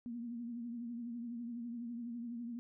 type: tone with vibrato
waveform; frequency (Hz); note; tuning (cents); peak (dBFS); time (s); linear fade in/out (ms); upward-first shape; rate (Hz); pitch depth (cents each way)
sine; 236.5; A#3; +25; -40; 0.06-2.59; 0; triangle; 12; 66
effects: none